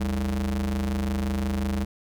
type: ring-modulated tone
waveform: square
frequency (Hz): 63.1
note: B1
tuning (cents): +38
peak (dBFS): -22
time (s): 0-1.85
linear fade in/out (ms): 10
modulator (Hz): 139
effects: none